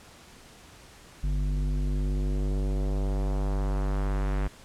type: tone with low-pass filter sweep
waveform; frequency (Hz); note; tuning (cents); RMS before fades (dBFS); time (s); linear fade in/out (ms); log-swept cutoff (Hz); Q
square; 49; G1; 0; -27; 1.23-4.48; 10; 160 to 2000; 1.1
effects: pink hiss -51 dBFS RMS until 4.64 s + low-pass 10000 Hz 12 dB/octave